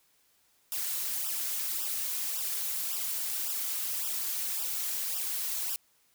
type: noise with flanger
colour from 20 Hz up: blue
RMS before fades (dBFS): -33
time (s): 0.72-5.76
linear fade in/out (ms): 0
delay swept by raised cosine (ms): 0.46 to 4.56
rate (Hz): 1.8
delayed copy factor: -0.85
effects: white hiss -68 dBFS RMS until 6.14 s